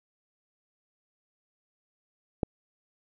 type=click; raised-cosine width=2 ms; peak=-12 dBFS; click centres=2.432 s; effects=none